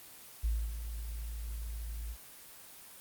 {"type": "tone with ADSR envelope", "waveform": "sine", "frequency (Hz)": 55.5, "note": "A1", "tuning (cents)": 16, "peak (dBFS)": -27, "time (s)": [0.43, 2.17], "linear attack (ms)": 17, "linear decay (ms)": 270, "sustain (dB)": -9, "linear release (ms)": 63, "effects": ["white hiss -52 dBFS RMS until 3 s", "Opus 24 kbps"]}